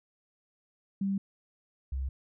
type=tone pair in turn; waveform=sine; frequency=196 / 66.51 Hz; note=G3 / C2; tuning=0 / +29 cents; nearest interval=octave + perfect fifth; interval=1871 cents; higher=first; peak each=-27 / -30 dBFS; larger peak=first; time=1.01-1.18 / 1.92-2.09 s; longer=neither; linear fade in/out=5 ms; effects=none